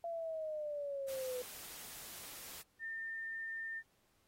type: linear sweep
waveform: sine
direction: down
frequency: 682 to 493.9 Hz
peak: -38 dBFS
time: 0.04-1.42 s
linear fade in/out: 2 ms
type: noise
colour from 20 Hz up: white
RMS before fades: -50 dBFS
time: 1.08-2.62 s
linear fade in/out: 5 ms
type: tone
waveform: sine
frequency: 1806 Hz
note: A6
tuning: 45 cents sharp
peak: -40 dBFS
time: 2.79-3.83 s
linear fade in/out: 50 ms
effects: pink hiss -75 dBFS RMS until 4.27 s + AAC 48 kbps